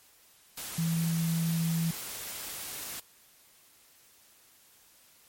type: tone in noise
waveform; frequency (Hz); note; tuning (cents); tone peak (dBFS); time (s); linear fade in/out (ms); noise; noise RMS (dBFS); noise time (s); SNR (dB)
sine; 165.1; E3; +3; -26; 0.78-1.91; 5; white; -39; 0.57-3; +10
effects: white hiss -60 dBFS RMS until 5.28 s + MP3 64 kbps